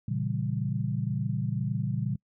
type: chord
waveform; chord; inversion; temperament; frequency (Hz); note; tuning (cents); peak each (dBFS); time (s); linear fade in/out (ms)
sine; A# diminished seventh; none; equal; 116.54 / 138.59 / 164.81 / 196; A#2 / C#3 / E3 / G3; 0 / 0 / 0 / 0; -31 / -31 / -35 / -34; 0.08-2.16; 5
effects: noise-tail reverb RT60 0.1 s tail -26 dB re dry